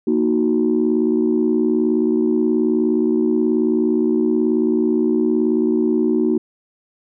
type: chord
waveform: sine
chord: D# minor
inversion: second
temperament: equal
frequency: 233.1 / 311.1 / 370 Hz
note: A#3 / D#4 / F#4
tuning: 0 / 0 / 0 cents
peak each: -18 dBFS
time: 0.07-6.38 s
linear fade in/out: 5 ms
effects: tanh soft clip ceiling -7 dBFS